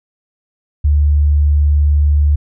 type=tone; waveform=sine; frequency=73.42 Hz; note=D2; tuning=in tune; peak=-8 dBFS; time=0.84-2.36 s; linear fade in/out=10 ms; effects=none